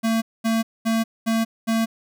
square tone bursts, 225.6 Hz, A3, 44 cents sharp, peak -19 dBFS, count 5, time 0.03-1.86 s, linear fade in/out 20 ms, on 190 ms, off 220 ms, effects none

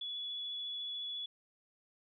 sine tone with vibrato, 3409 Hz, G#7, 45 cents sharp, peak -38 dBFS, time 0.01-1.26 s, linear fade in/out 5 ms, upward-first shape sine, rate 14 Hz, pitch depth 12 cents each way, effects none

